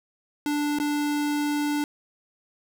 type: tone with dropouts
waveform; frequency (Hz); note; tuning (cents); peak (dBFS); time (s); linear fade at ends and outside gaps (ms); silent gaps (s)
square; 293.7; D4; 0; -24; 0.46-1.84; 1; 0.787-0.799
effects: none